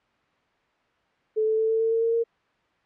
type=tone with pitch steps; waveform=sine; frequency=434.9 / 438.7 / 442.5 / 446.4 / 450.2 / 454.2 / 458.1 / 462.1 Hz; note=A4 / A4 / A4 / A4 / A4 / A#4 / A#4 / A#4; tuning=-20 / -5 / +10 / +25 / +40 / -45 / -30 / -15 cents; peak=-20 dBFS; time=1.36-2.24 s; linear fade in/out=20 ms; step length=110 ms; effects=white hiss -65 dBFS RMS until 2.85 s + low-pass 2000 Hz 12 dB/octave